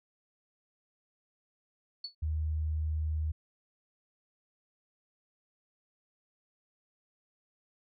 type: tone with exponential decay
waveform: sine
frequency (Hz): 4435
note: C#8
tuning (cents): 0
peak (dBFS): -33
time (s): 2.04-2.15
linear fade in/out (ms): 5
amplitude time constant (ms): 23
type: tone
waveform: sine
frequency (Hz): 77.7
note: D#2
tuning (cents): -2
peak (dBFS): -29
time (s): 2.22-3.32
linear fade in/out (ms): 10
effects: none